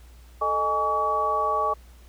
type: tone cluster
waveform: sine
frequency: 437.9 / 617 / 830 / 1135 Hz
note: A4 / D#5 / G#5 / C#6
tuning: -8 / -15 / -1 / +41 cents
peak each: -31 / -29 / -29 / -23 dBFS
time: 0.41-1.74 s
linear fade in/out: 10 ms
effects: added 60 Hz sine -46 dBFS peak until 2.08 s + pink hiss -57 dBFS RMS until 2.08 s